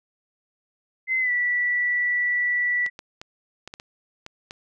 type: tone with pitch glide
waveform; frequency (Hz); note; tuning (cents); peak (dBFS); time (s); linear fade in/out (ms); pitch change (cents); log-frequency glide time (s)
sine; 2057 to 1958.4; C7 to B6; -30 to -15; -20; 1.07-2.9; 50; -85; 1.2-1.31
type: clicks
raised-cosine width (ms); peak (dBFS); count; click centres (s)
0.2; -20; 8; 2.863 / 2.991 / 3.215 / 3.676 / 3.739 / 3.799 / 4.264 / 4.509
effects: none